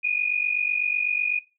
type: tone pair together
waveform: sine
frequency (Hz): 2441 / 2489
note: D#7 / D#7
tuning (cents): -34 / 0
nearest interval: unison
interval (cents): 34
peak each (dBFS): -23 / -25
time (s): 0.03-1.4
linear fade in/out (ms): 20
effects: noise-tail reverb RT60 0.3 s tail -19 dB re dry